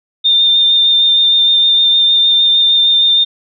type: tone with vibrato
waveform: sine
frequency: 3614 Hz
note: A7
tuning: 46 cents sharp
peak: -7 dBFS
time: 0.24-3.25 s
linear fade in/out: 20 ms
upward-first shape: sine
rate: 6.5 Hz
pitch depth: 15 cents each way
effects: none